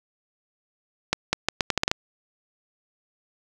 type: accelerating click train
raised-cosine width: 0.2 ms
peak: -3 dBFS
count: 9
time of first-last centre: 1.13-1.915 s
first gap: 200 ms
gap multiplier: 0.78
effects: none

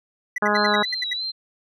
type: tone bursts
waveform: triangle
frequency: 1975.5 Hz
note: B6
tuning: in tune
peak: -21 dBFS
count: 9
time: 0.36-1.134 s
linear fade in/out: 5 ms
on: 22 ms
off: 72 ms
type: harmonic tone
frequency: 208.2 Hz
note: G#3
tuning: 5 cents sharp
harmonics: 1 / 2 / 3 / 4 / 5 / 6 / 7 / 8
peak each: -26 / -26 / -26 / -26 / -26 / -26 / -26 / -26 dBFS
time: 0.42-0.83 s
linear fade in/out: 5 ms
type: tone with vibrato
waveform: sine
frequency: 4000 Hz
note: B7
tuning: 21 cents sharp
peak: -25 dBFS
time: 0.54-1.32 s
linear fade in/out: 20 ms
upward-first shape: sine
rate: 3.1 Hz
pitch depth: 67 cents each way
effects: none

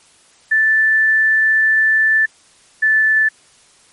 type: tone pair in turn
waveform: sine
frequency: 1760 / 1751.6 Hz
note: A6 / A6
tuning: 0 / -8 cents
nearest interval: unison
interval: 8 cents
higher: first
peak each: -10 dBFS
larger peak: neither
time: 0.51-2.26 / 2.82-3.29 s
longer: first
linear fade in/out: 10 ms
effects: white hiss -50 dBFS RMS until 3.92 s + MP3 48 kbps

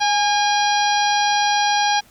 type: harmonic tone with a mistuned harmonic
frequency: 813 Hz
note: G#5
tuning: 37 cents flat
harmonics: 1 / 2 / 3 / 4 / 5 / 6 / 7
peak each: -17 / -24 / -28 / -26 / -27 / -29 / -28 dBFS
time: 0-2.01 s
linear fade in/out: 20 ms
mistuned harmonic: 1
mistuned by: +30 cents
effects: pink hiss -51 dBFS RMS until 2.1 s

